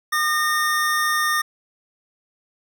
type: tone pair together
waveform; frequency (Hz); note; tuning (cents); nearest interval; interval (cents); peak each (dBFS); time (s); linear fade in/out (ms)
square; 1212.7 / 1837; D#6 / A#6; -45 / -26; perfect fifth; 719; -22; 0.12-1.42; 10
effects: none